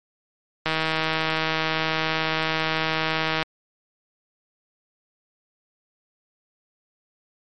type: click train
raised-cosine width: 0.3 ms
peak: -7 dBFS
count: 441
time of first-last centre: 0.66-3.427 s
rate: 159 Hz
effects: MP3 48 kbps